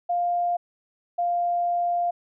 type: tone pair in turn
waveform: sine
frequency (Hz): 701 / 698.5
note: F5 / F5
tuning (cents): +6 / 0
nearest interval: unison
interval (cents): 6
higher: first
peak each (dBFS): -21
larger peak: neither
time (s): 0.09-0.57 / 1.18-2.11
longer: second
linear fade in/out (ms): 10
effects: none